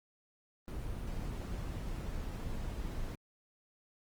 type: noise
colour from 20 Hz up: brown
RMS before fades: -39 dBFS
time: 0.68-3.15 s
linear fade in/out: 0 ms
effects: Opus 24 kbps